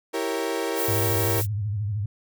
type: chord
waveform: 35% pulse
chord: E diminished seventh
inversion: none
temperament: equal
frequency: 329.6 / 392 / 466.2 / 554.4 Hz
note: E4 / G4 / Bb4 / Db5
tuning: 0 / 0 / 0 / 0 cents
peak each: -29 / -29 / -27 / -32 dBFS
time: 0.13-1.42 s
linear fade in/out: 20 ms
type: noise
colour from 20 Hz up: violet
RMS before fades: -28 dBFS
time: 0.75-1.47 s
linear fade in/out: 50 ms
type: tone with vibrato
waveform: sine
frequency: 103.83 Hz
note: G#2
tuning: in tune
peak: -24 dBFS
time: 0.88-2.06 s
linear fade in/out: 5 ms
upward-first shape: sine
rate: 13 Hz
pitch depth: 110 cents each way
effects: none